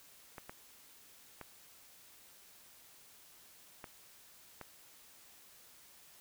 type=clicks; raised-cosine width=0.5 ms; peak=-30 dBFS; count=5; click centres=0.382 / 0.495 / 1.413 / 3.842 / 4.613 s; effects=white hiss -60 dBFS RMS until 6.2 s